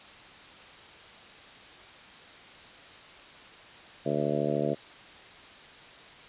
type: harmonic tone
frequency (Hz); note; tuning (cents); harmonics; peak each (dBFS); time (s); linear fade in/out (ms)
73.42; D2; 0; 2 / 3 / 4 / 5 / 6 / 7 / 8 / 9; -34 / -34 / -34 / -34 / -34 / -34 / -34 / -34; 4.05-4.75; 20
effects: white hiss -49 dBFS RMS until 6.28 s + resampled to 8000 Hz